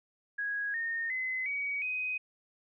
sine tone with pitch steps, 1655 / 1836.3 / 2038 / 2261 / 2509 Hz, G#6 / A#6 / C7 / C#7 / D#7, -6 / -27 / -46 / +34 / +14 cents, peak -31 dBFS, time 0.38-2.18 s, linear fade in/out 10 ms, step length 360 ms, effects none

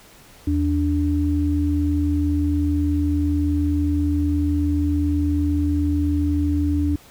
sine tone pair together, 80.6 / 291.7 Hz, E2 / D4, -38 / -12 cents, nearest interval octave + minor seventh, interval 2226 cents, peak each -20 dBFS, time 0.47-6.96 s, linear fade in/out 5 ms, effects pink hiss -48 dBFS RMS until 7.1 s

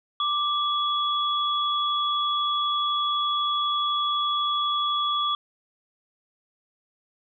sine tone pair together, 1177 / 3372 Hz, D6 / G#7, +3 / +26 cents, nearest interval octave + tritone, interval 1823 cents, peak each -24 / -26 dBFS, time 0.2-5.35 s, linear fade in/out 2 ms, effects none

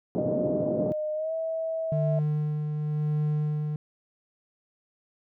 pink band-pass noise, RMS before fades -29 dBFS, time 0.15-0.92 s, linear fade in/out 0 ms, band 150 to 520 Hz, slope 24 dB/octave
sine tone with pitch glide, 612 to 648.4 Hz, D#5 to E5, -29 to -29 cents, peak -27 dBFS, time 0.18-2.19 s, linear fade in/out 2 ms, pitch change +100 cents, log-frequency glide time 1.14-1.33 s
triangle tone with tremolo, 150.8 Hz, D3, 46 cents sharp, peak -21 dBFS, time 1.92-3.76 s, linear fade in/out 2 ms, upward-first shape sine, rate 0.95 Hz, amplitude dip 40%
effects none

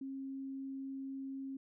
sine tone, 269.6 Hz, C#4, 48 cents flat, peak -40 dBFS, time 0.01-1.57 s, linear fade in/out 5 ms, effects none

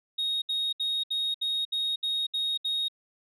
sine tone bursts, 3743 Hz, A#7, 6 cents sharp, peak -24 dBFS, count 9, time 0.18-2.884 s, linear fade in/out 10 ms, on 240 ms, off 68 ms, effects tanh soft clip ceiling -24 dBFS

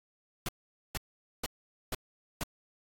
pink noise bursts, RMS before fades -34 dBFS, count 5, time 0.46-2.435 s, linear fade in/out 2 ms, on 27 ms, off 460 ms, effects AAC 64 kbps

